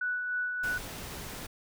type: tone with tremolo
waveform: sine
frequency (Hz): 1480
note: F#6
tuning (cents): 0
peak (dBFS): -28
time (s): 0.01-0.78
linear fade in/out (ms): 5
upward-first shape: sine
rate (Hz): 3.3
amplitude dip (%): 35
type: noise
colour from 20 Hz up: pink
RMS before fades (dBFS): -41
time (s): 0.63-1.47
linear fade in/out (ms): 10
effects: none